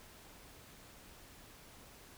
silence, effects pink hiss -57 dBFS RMS until 2.17 s

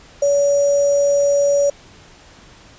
sine tone with sample-and-hold, 568 Hz, C#5, 42 cents sharp, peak -12 dBFS, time 0.22-1.7 s, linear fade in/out 5 ms, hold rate 6300 Hz, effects pink hiss -45 dBFS RMS until 2.78 s + resampled to 16000 Hz

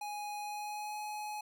square tone with pitch glide, 830.6 to 842.7 Hz, G#5 to G#5, 0 to +25 cents, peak -39 dBFS, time 0.01-1.41 s, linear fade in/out 5 ms, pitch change +25 cents, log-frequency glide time 0.39-0.96 s, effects none

